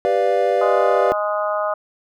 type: chord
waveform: triangle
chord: G dominant seventh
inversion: none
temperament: equal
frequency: 392 / 493.9 / 587.3 / 698.5 Hz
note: G4 / B4 / D5 / F5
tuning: 0 / 0 / 0 / 0 cents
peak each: -20 / -18 / -18 / -19 dBFS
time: 0.05-1.12 s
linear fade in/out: 0 ms
type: harmonic tone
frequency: 207.7 Hz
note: G#3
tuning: in tune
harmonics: 3 / 4 / 5 / 6 / 7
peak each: -21 / -28 / -29 / -24 / -33 dBFS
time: 0.61-1.74 s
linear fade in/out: 5 ms
effects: none